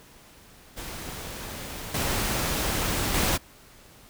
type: noise with level steps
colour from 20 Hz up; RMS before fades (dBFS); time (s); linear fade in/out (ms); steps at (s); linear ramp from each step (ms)
pink; -37 / -27 / -24; 0.76-3.38; 20; 1.94 / 3.14; 5
effects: pink hiss -52 dBFS RMS until 4.09 s